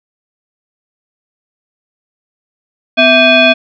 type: tone with frequency modulation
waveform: sine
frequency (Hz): 1568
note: G6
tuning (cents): 0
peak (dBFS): -4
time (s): 2.97-3.54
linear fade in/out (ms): 20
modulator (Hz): 910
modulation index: 1.9
effects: none